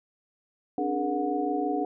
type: tone cluster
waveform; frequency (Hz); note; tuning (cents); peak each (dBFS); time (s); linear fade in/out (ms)
sine; 269.4 / 295.3 / 414.8 / 474.7 / 729; C#4 / D4 / G#4 / A#4 / F#5; -49 / +10 / -2 / +31 / -26; -35 / -29 / -32 / -35 / -30; 0.78-1.85; 2
effects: none